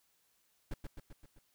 brown noise with echo, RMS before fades -37 dBFS, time 0.71-0.74 s, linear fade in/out 5 ms, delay 130 ms, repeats 5, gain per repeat -4 dB, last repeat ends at 1.39 s, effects white hiss -74 dBFS RMS until 1.54 s

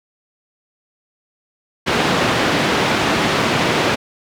pink band-pass noise, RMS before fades -17 dBFS, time 1.86-3.96 s, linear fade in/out 20 ms, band 170 to 3600 Hz, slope 12 dB/octave, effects none

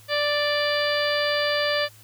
harmonic tone, 587.3 Hz, D5, in tune, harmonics 1 / 2 / 3 / 4 / 5 / 6 / 7 / 8, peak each -24 / -31 / -27 / -33 / -32 / -32 / -36 / -31 dBFS, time 0.08-1.89 s, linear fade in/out 50 ms, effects added 107 Hz sine -51 dBFS peak until 2.03 s + white hiss -52 dBFS RMS until 2.03 s

